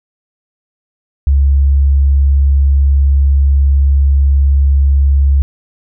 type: tone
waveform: sine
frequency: 69.3 Hz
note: C#2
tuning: in tune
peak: -6 dBFS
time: 1.27-5.42 s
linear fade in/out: 0 ms
effects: none